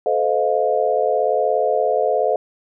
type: tone cluster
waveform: sine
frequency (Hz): 435.1 / 512 / 624 / 705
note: A4 / C5 / D#5 / F5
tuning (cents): -19 / -38 / +5 / +16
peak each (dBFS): -21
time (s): 0.06-2.36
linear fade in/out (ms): 2
effects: none